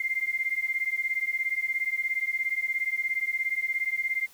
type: beating tone pair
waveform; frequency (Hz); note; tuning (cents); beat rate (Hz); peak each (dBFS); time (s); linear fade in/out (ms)
sine; 2093 / 2110; C7 / C7; 0 / +14; 17; -29; 0-4.27; 5
effects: white hiss -55 dBFS RMS until 4.33 s